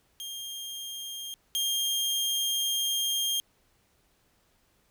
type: tone pair in turn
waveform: sawtooth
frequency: 3212 / 3212 Hz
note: G7 / G7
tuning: +41 / +41 cents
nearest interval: unison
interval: 0 cents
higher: neither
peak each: -33 / -23 dBFS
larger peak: second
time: 0.2-1.34 / 1.55-3.4 s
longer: second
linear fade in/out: 0 ms
effects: pink hiss -68 dBFS RMS until 4.9 s